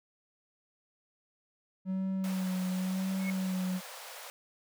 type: tone with vibrato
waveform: triangle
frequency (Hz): 187.5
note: F#3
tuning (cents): +23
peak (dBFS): -28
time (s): 1.85-3.81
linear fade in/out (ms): 50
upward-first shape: sine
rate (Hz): 0.94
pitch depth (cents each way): 29
type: high-pass noise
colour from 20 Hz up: pink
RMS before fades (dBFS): -46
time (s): 2.24-4.3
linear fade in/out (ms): 0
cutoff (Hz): 470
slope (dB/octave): 96
type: tone with exponential growth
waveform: sine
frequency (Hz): 2190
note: C#7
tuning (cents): -22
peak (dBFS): -33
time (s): 3.11-3.3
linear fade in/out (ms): 0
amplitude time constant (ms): 40
effects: none